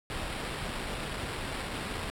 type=noise with sample-and-hold; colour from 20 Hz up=pink; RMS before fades=-36 dBFS; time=0.1-2.1 s; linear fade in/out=0 ms; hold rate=6300 Hz; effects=low-pass 12000 Hz 12 dB/octave